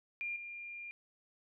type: tone with level steps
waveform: sine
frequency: 2400 Hz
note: D7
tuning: 37 cents sharp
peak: -36 / -43 dBFS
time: 0.21-0.91 s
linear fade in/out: 0 ms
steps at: 0.36 s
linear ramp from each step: 2 ms
effects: none